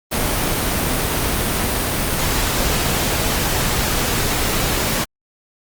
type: noise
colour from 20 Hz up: pink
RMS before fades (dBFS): -19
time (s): 0.11-5.05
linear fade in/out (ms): 20
effects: Opus 32 kbps